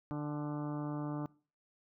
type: harmonic tone with a mistuned harmonic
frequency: 148.3 Hz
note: D3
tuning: 17 cents sharp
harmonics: 1 / 2 / 3 / 4 / 5 / 6 / 7 / 8 / 9 / 10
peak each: -39 / -38 / -51 / -48 / -52 / -50 / -54 / -51 / -59 / -61 dBFS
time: 0.11-1.26 s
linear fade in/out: 0 ms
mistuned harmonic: 6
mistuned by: -29 cents
effects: noise-tail reverb RT60 0.4 s tail -22 dB re dry

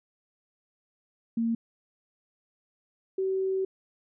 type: tone pair in turn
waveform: sine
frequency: 229.6 / 381.4 Hz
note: A#3 / G4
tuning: -26 / -47 cents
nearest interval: major sixth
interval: 879 cents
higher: second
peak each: -24 / -25 dBFS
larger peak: first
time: 1.37-1.55 / 3.18-3.65 s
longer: second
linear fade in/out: 5 ms
effects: none

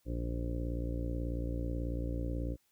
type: harmonic tone with a mistuned harmonic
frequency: 58.27 Hz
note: A#1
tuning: in tune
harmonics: 1 / 2 / 3 / 4 / 5 / 6 / 7 / 8 / 9 / 10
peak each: -35 / -40 / -47 / -50 / -41 / -49 / -52 / -52 / -46 / -59 dBFS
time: 0.05-2.57 s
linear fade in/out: 50 ms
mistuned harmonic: 10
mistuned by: +23 cents
effects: white hiss -74 dBFS RMS until 2.71 s

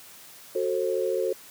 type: chord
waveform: sine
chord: F# diminished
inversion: none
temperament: just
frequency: 370 / 444 / 532.8 Hz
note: F#4 / A4 / C5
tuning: 0 / +16 / +31 cents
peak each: -28 dBFS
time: 0.55-1.33 s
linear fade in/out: 5 ms
effects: white hiss -48 dBFS RMS until 1.5 s + high-pass 80 Hz 12 dB/octave

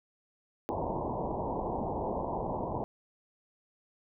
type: low-pass noise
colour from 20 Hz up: white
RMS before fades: -34 dBFS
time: 0.69-2.84 s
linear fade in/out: 0 ms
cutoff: 990 Hz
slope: 96 dB/octave
effects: none

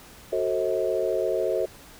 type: chord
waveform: sine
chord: F# diminished seventh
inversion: none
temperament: just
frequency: 370 / 444 / 532.8 / 639.4 Hz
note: F#4 / A4 / C5 / Eb5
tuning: 0 / +16 / +31 / +47 cents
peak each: -28 dBFS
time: 0.32-1.66 s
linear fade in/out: 10 ms
effects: pink hiss -48 dBFS RMS until 1.99 s

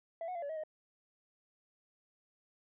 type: tone with pitch steps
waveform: sine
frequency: 665 / 731 / 684 / 570 / 636 / 621 Hz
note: E5 / F#5 / F5 / C#5 / D#5 / D#5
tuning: +15 / -21 / -36 / +48 / +38 / -3 cents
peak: -35 dBFS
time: 0.21-0.636 s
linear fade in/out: 2 ms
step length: 71 ms
effects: tanh soft clip ceiling -36 dBFS

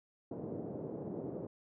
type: band-pass noise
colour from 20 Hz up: white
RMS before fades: -42 dBFS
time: 0.31-1.47 s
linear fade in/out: 5 ms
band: 120 to 510 Hz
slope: 24 dB/octave
effects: none

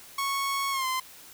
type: tone with pitch glide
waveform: sawtooth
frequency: 1104 to 1036 Hz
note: C#6 to C6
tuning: -7 to -17 cents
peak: -23 dBFS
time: 0.18-1 s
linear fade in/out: 5 ms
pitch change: -110 cents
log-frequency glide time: 0.71-0.86 s
effects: white hiss -49 dBFS RMS until 1.33 s

